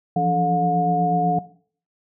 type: tone cluster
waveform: sine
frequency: 170.5 / 178.6 / 284.7 / 438.6 / 719 Hz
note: F3 / F3 / C#4 / A4 / F#5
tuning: -41 / +39 / +46 / -6 / -50 cents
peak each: -23 / -29 / -29 / -28 / -20 dBFS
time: 0.16-1.39 s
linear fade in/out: 5 ms
effects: noise-tail reverb RT60 0.5 s tail -17 dB re dry